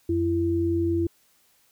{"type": "tone pair together", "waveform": "sine", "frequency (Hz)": [90, 336.1], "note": ["F#2", "E4"], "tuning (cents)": [-47, 34], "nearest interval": "octave + major seventh", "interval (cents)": 2281, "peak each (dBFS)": [-27, -22], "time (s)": [0.09, 1.07], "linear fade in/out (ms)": 5, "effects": ["white hiss -63 dBFS RMS until 1.71 s"]}